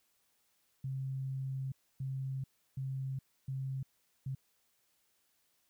sine tone bursts at uneven times, 133.5 Hz, C3, 35 cents sharp, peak -35 dBFS, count 5, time 0.84-1.72 / 2-2.44 / 2.77-3.19 / 3.48-3.83 / 4.26-4.35 s, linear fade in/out 5 ms, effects white hiss -75 dBFS RMS until 5.69 s

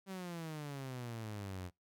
sawtooth exponential sweep, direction down, 195.4 to 87.5 Hz, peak -38 dBFS, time 0.06-1.71 s, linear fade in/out 50 ms, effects noise-tail reverb RT60 0.2 s tail -26 dB re dry

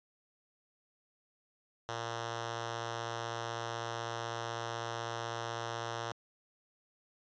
5% pulse tone with notch filter, 116 Hz, A#2, 8 cents flat, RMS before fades -39 dBFS, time 1.89-6.12 s, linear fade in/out 0 ms, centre 250 Hz, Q 1.2, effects resampled to 16000 Hz

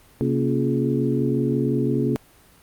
sine tone cluster, 133.7 / 235.2 / 280.9 / 353.1 / 422.4 Hz, C3 / A#3 / C#4 / F4 / G#4, +38 / +16 / +23 / +19 / +29 cents, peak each -24 / -24 / -25 / -27 / -27 dBFS, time 0.21-2.16 s, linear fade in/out 0 ms, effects pink hiss -53 dBFS RMS until 2.62 s + Opus 32 kbps

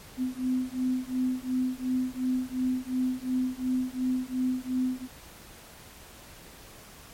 sine beating tone pair, 253.8 / 256.6 Hz, B3 / C4, +47 / -34 cents, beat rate 2.8 Hz, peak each -29 dBFS, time 0.17-5.08 s, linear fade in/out 50 ms, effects pink hiss -49 dBFS RMS until 7.13 s + MP3 64 kbps

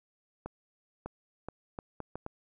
accelerating click train, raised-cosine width 1 ms, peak -24 dBFS, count 7, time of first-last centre 0.46-2.264 s, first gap 600 ms, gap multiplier 0.71, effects none

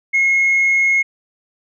sine tone, 2163 Hz, C#7, 43 cents flat, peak -10 dBFS, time 0.13-1.03 s, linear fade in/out 20 ms, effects tanh soft clip ceiling -9 dBFS

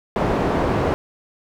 white low-pass noise, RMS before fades -20 dBFS, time 0.16-0.94 s, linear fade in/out 0 ms, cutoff 680 Hz, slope 12 dB/octave, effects none

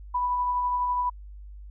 sine tone with tremolo, 987.8 Hz, B5, in tune, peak -22 dBFS, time 0.14-1.1 s, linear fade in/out 10 ms, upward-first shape sine, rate 12 Hz, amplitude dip 25%, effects added 50 Hz sine -40 dBFS peak until 1.7 s

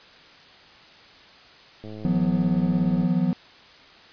click train, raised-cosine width 2 ms, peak -26 dBFS, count 130, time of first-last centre 1.84-3.046 s, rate 107 Hz
triangle chord, E suspended second, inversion none, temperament equal with one note detuned, 164.81 / 181.71 / 246.9 Hz, E3 / F#3 / B3, 0 / -31 / 0 cents, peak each -23 / -20 / -24 dBFS, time 2.05-3.33 s, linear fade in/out 0 ms
effects white hiss -49 dBFS RMS until 4.12 s + resampled to 11025 Hz

